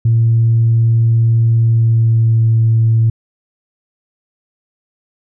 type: tone with pitch glide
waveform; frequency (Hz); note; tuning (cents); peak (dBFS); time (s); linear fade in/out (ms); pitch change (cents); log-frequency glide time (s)
sine; 114.7 to 113.12; A#2 to A2; -28 to +48; -7; 0.05-3.1; 5; -24; 1.57-2.48
effects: tanh soft clip ceiling -4 dBFS